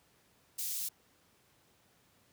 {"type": "high-pass noise", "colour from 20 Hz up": "white", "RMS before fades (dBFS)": -37, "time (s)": [0.58, 0.89], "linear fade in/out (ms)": 10, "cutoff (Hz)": 5000, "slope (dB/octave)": 12, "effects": ["pink hiss -68 dBFS RMS until 2.32 s", "high-pass 80 Hz 12 dB/octave"]}